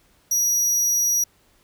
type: tone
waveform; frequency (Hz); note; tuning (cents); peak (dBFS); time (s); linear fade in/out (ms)
40% pulse; 5790; F#8; -38; -17; 0.31-1.24; 5
effects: pink hiss -60 dBFS RMS until 1.63 s